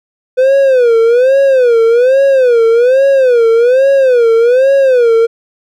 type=tone with vibrato; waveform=triangle; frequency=500 Hz; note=B4; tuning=21 cents sharp; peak=-3 dBFS; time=0.37-5.27 s; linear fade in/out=20 ms; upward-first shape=sine; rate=1.2 Hz; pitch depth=170 cents each way; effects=none